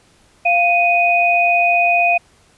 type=tone pair together; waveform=sine; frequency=696.7 / 2489 Hz; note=F5 / D#7; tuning=-4 / 0 cents; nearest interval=octave + minor seventh; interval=2204 cents; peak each=-14 dBFS; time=0.45-2.18 s; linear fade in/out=10 ms; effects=pink hiss -53 dBFS RMS until 2.57 s + resampled to 24000 Hz